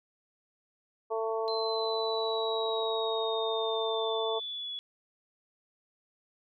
harmonic tone, 223.2 Hz, A3, 25 cents sharp, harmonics 2 / 3 / 4 / 5, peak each -31 / -35 / -37 / -39 dBFS, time 1.1-4.4 s, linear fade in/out 20 ms
sine linear sweep, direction down, 4100 to 3384 Hz, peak -35 dBFS, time 1.48-4.79 s, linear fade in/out 0 ms
effects none

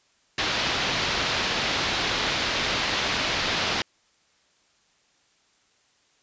white low-pass noise, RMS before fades -26 dBFS, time 0.38-3.82 s, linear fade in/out 2 ms, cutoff 4500 Hz, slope 24 dB/octave, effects white hiss -64 dBFS RMS until 6.22 s + resampled to 16000 Hz

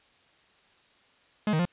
45% pulse tone with pitch steps, 211.5 / 156.4 / 176.1 Hz, G#3 / D#3 / F3, +32 / +9 / +15 cents, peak -23 dBFS, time 1.47-1.653 s, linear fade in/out 2 ms, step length 61 ms, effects white hiss -62 dBFS RMS until 1.72 s + resampled to 8000 Hz

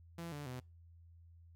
sawtooth tone with pitch steps, 168.7 / 146.02 / 126.38 Hz, E3 / D3 / B2, +40 / -10 / +40 cents, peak -39 dBFS, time 0.18-0.6 s, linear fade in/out 5 ms, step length 140 ms, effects noise-tail reverb RT60 0.3 s tail -24 dB re dry + added 84 Hz sine -57 dBFS peak until 1.55 s

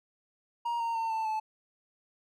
triangle tone with pitch steps, 942 / 923.7 / 905.7 / 888.1 / 870.8 Hz, A#5 / A#5 / A5 / A5 / A5, +18 / -16 / +50 / +16 / -18 cents, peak -27 dBFS, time 0.65-1.4 s, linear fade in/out 10 ms, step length 150 ms, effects none

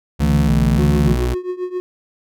sine chord, D suspended second, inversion none, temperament just, 146.83 / 165.19 / 220.2 Hz, D3 / E3 / A3, 0 / +4 / +2 cents, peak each -18 dBFS, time 0.19-1.17 s, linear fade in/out 50 ms
35% pulse tone with vibrato, 66.1 Hz, C2, 18 cents sharp, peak -15 dBFS, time 0.19-1.35 s, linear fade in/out 20 ms, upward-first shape square, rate 1.7 Hz, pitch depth 120 cents each way
triangle tone with tremolo, 363.2 Hz, F#4, 32 cents flat, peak -16 dBFS, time 0.79-1.8 s, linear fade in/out 0 ms, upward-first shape triangle, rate 7.4 Hz, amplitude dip 90%
effects none

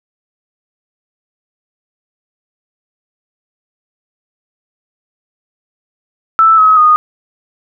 sine tone with pitch steps, 1320 / 1276.5 / 1234.5 Hz, E6 / D#6 / D#6, +2 / +44 / -14 cents, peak -4 dBFS, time 6.39-6.96 s, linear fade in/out 0 ms, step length 190 ms, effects none

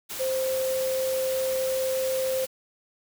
sine tone in noise, 523.3 Hz, C5, in tune, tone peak -24 dBFS, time 0.19-2.46 s, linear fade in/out 20 ms, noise white, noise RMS -35 dBFS, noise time 0.09-2.47 s, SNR +8 dB, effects none

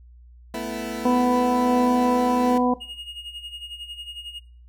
20% pulse chord, A suspended second, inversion none, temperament equal, 220 / 246.9 / 329.6 Hz, A3 / B3 / E4, 0 / 0 / 0 cents, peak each -28 / -27 / -28 dBFS, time 0.54-2.58 s, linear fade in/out 2 ms
harmonic tone, 248.2 Hz, B3, 9 cents sharp, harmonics 1 / 2 / 3 / 4, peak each -20 / -23 / -25 / -26 dBFS, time 1.05-2.74 s, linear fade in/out 5 ms
triangle tone with tremolo, 2862 Hz, F7, 42 cents sharp, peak -30 dBFS, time 2.8-4.4 s, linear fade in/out 20 ms, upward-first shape sine, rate 11 Hz, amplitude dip 70%
effects noise-tail reverb RT60 0.4 s tail -17 dB re dry + added 60 Hz sine -45 dBFS peak until 4.68 s

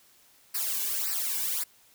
blue noise with flanger, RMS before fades -30 dBFS, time 0.54-1.64 s, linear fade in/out 10 ms, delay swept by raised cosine 0.29 to 1.59 ms, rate 1.8 Hz, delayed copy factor -0.9, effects white hiss -60 dBFS RMS until 1.94 s

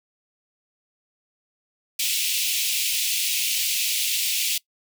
pink high-pass noise, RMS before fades -24 dBFS, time 1.99-4.58 s, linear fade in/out 5 ms, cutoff 2400 Hz, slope 48 dB/octave, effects noise-tail reverb RT60 0.1 s tail -22 dB re dry

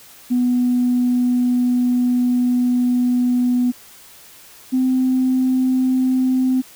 sine tone pair in turn, 246.9 / 257.6 Hz, B3 / C4, 0 / -27 cents, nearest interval minor second, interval 73 cents, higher second, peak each -13 dBFS, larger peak neither, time 0.3-3.72 / 4.72-6.62 s, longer first, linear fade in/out 20 ms, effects tanh soft clip ceiling -9 dBFS + white hiss -44 dBFS RMS until 6.75 s

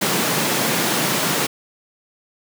pink high-pass noise, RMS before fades -20 dBFS, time 0.01-1.47 s, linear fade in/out 10 ms, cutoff 130 Hz, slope 48 dB/octave, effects none

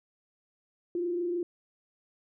sine tone with frequency modulation, 349.2 Hz, F4, in tune, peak -28 dBFS, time 0.95-1.43 s, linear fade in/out 2 ms, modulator 26.4 Hz, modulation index 0.43, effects none

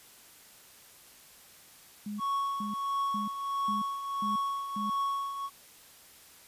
sine tone bursts, 207.7 Hz, G#3, in tune, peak -34 dBFS, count 6, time 2.06-4.9 s, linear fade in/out 5 ms, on 140 ms, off 400 ms
triangle tone with tremolo, 1108.7 Hz, C#6, in tune, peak -25 dBFS, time 2.18-5.5 s, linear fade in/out 50 ms, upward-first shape triangle, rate 1.5 Hz, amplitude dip 65%
effects white hiss -55 dBFS RMS until 6.47 s + resampled to 32000 Hz

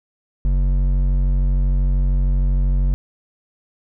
triangle tone with hard clipping, 46.49 Hz, F#1, 9 cents sharp, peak -16 dBFS, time 0.45-2.94 s, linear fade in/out 0 ms, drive 12 dB, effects none

